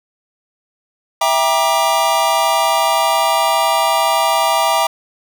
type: chord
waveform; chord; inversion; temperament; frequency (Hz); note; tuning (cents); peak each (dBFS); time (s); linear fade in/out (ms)
square; E half-diminished seventh; none; just; 659.3 / 791.1 / 949.3 / 1186.7; E5 / G5 / Bb5 / D6; 0 / +16 / +31 / +18; -19 / -19 / -18 / -20; 1.21-4.87; 5
effects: none